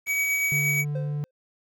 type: tone with tremolo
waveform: square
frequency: 2268 Hz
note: C#7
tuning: 39 cents sharp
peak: -22 dBFS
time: 0.06-0.85 s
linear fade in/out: 50 ms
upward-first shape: sine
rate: 8.4 Hz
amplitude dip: 25%
type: click train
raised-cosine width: 0.2 ms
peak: -30 dBFS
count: 74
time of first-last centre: 0.07-0.803 s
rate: 99.6 Hz
type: tone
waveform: triangle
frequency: 146.83 Hz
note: D3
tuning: in tune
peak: -24 dBFS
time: 0.52-1.24 s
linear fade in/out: 0 ms
type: tone with exponential decay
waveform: triangle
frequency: 518 Hz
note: C5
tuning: 17 cents flat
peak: -28 dBFS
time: 0.95-1.31 s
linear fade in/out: 5 ms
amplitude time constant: 77 ms
effects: none